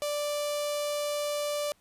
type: tone with notch filter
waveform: sawtooth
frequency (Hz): 587.3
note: D5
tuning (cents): 0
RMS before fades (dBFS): -31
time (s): 0.02-1.72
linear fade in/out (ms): 0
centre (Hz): 1600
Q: 1.1
effects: pink hiss -66 dBFS RMS until 1.8 s + resampled to 32000 Hz